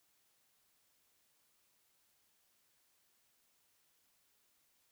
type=silence; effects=white hiss -75 dBFS RMS until 4.91 s